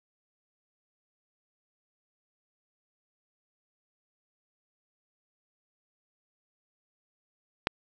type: click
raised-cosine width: 0.3 ms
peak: -8 dBFS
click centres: 7.671 s
effects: none